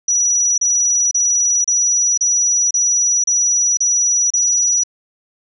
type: tone bursts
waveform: sine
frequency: 5860 Hz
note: F#8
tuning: 18 cents flat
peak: -12 dBFS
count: 9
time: 0.08-4.836 s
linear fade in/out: 5 ms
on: 500 ms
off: 32 ms
effects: none